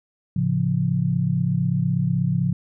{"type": "chord", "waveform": "sine", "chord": "A augmented", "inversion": "none", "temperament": "equal", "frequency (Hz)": [110, 138.59, 174.61], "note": ["A2", "C#3", "E#3"], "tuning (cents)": [0, 0, 0], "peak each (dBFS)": [-26, -22, -22], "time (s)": [0.36, 2.53], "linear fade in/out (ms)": 5, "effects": []}